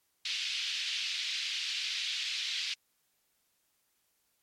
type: band-pass noise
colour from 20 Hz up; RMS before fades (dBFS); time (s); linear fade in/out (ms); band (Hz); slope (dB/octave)
pink; -35; 0.25-2.74; 5; 2600 to 4700; 24
effects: white hiss -75 dBFS RMS until 4.42 s + MP3 64 kbps